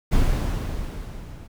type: noise with level ramp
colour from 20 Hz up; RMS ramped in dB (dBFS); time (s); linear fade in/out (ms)
brown; -18 to -40; 0.11-1.48; 20
effects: none